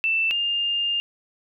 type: tone pair in turn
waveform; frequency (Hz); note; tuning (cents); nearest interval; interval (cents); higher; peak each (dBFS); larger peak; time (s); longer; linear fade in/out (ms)
sine; 2661 / 2810; E7 / F7; +16 / +10; minor second; 94; second; -19 / -21; first; 0.04-0.31 / 0.31-1; second; 0
effects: none